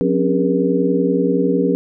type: tone cluster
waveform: sine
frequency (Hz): 180.6 / 262.3 / 282.4 / 406.6 / 477.2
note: F#3 / C4 / C#4 / G#4 / A#4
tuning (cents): -42 / +4 / +32 / -37 / +41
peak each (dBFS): -20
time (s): 0.01-1.75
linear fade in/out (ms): 0
effects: none